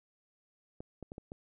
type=clicks; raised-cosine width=2 ms; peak=-30 dBFS; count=5; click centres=0.805 / 1.027 / 1.119 / 1.181 / 1.319 s; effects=none